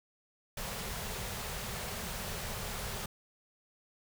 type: band-stop noise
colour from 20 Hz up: pink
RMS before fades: -39 dBFS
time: 0.57-3.06 s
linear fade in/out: 5 ms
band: 240 to 370 Hz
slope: 96 dB/octave
effects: none